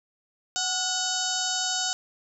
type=harmonic tone with a mistuned harmonic; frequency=748 Hz; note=F#5; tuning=19 cents sharp; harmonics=1 / 2 / 4 / 5 / 6 / 7 / 8 / 9 / 10; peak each=-34 / -34 / -34 / -34 / -34 / -34 / -34 / -34 / -34 dBFS; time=0.56-1.93 s; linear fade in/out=0 ms; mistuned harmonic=2; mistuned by=-55 cents; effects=none